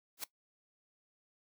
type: noise with exponential growth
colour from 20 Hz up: white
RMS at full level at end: -33 dBFS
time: 0.17-0.24 s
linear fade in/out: 5 ms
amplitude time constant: 15 ms
effects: noise-tail reverb RT60 0.1 s tail -18 dB re dry + high-pass 200 Hz 12 dB/octave